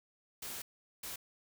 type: noise bursts at uneven times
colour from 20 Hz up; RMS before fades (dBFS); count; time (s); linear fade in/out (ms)
white; -43; 2; 0.42-0.62 / 1.03-1.16; 5
effects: none